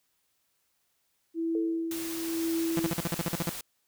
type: tone with tremolo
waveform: sine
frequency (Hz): 329.7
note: E4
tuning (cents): 0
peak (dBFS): -26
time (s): 1.34-2.93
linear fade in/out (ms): 50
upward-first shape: sine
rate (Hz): 1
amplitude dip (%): 60
type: tone with exponential decay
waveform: sine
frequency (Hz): 440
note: A4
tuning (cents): 0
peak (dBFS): -29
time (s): 1.55-1.98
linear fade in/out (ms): 2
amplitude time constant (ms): 92
type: noise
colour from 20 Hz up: white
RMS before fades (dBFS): -39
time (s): 1.91-3.61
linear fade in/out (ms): 2
type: tone bursts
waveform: sawtooth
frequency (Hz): 169.1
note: E3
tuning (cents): +44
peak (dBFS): -23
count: 11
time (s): 2.77-3.494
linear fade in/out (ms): 0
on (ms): 24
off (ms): 46
effects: white hiss -74 dBFS RMS until 3.87 s